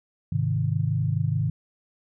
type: chord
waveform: sine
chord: Ab major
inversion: none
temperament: equal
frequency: 103.83 / 130.81 / 155.56 Hz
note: Ab2 / C3 / Eb3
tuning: 0 / 0 / 0 cents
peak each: -26 dBFS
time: 0.32-1.5 s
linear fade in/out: 5 ms
effects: none